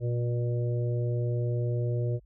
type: harmonic tone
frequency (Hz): 120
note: B2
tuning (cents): -49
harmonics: 1 / 3 / 4 / 5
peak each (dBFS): -26 / -36 / -38 / -40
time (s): 0-2.2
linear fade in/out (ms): 50
effects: added 50 Hz sine -55 dBFS peak until 2.25 s